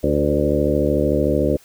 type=harmonic tone with a mistuned harmonic; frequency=73.42 Hz; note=D2; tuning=in tune; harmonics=1 / 2 / 3 / 4 / 5 / 6 / 7 / 8; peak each=-24 / -25 / -25 / -22 / -23 / -26 / -22 / -24 dBFS; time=0.03-1.57 s; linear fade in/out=10 ms; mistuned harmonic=6; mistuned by=+32 cents; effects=white hiss -51 dBFS RMS until 1.64 s